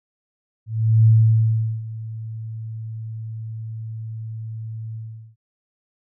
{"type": "tone with ADSR envelope", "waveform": "sine", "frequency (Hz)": 111.3, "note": "A2", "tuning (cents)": 20, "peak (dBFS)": -9, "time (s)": [0.66, 5.36], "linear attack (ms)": 400, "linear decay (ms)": 760, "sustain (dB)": -19, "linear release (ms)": 410, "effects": []}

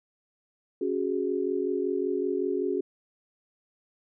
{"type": "chord", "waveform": "sine", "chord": "C# suspended fourth", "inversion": "none", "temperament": "equal", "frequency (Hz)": [277.2, 370, 415.3], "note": ["C#4", "F#4", "G#4"], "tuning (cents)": [0, 0, 0], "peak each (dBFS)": [-32, -28, -30], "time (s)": [0.81, 2.81], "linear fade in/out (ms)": 5, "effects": []}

